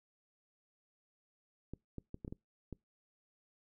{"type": "clicks", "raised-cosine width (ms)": 3, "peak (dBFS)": -30, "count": 7, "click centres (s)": [1.736, 1.983, 2.144, 2.248, 2.279, 2.325, 2.727], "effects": ["noise-tail reverb RT60 0.2 s tail -25 dB re dry"]}